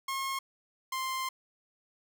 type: tone pair in turn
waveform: sawtooth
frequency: 1078 / 1048.5 Hz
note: C#6 / C6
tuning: -49 / +3 cents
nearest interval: unison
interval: 48 cents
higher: first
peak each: -28 dBFS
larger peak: neither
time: 0.08-0.39 / 0.92-1.29 s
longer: second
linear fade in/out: 5 ms
effects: none